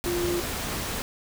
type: tone in noise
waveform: sine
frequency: 349.2 Hz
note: F4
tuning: in tune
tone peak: -25 dBFS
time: 0.06-0.4 s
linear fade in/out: 0 ms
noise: pink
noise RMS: -31 dBFS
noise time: 0.04-1.02 s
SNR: +3 dB
effects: none